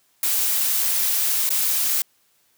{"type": "noise with dropouts", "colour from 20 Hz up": "blue", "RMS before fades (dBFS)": -21, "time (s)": [0.23, 2.02], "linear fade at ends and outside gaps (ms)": 2, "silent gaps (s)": [1.492, 1.503], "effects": ["white hiss -63 dBFS RMS until 2.57 s", "high-pass 80 Hz 12 dB/octave"]}